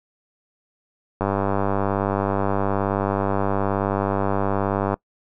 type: click train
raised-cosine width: 1 ms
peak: -8 dBFS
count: 370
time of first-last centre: 1.21-4.941 s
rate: 98.9 Hz
effects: noise-tail reverb RT60 0.1 s tail -23 dB re dry